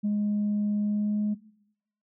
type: tone with pitch glide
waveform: sine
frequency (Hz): 207.7 to 209.6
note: G#3 to G#3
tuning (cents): 0 to +16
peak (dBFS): -22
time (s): 0.03-1.35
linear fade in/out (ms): 20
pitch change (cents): +16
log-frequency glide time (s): 0.8-1.22
effects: noise-tail reverb RT60 0.8 s tail -20 dB re dry + tanh soft clip ceiling -21 dBFS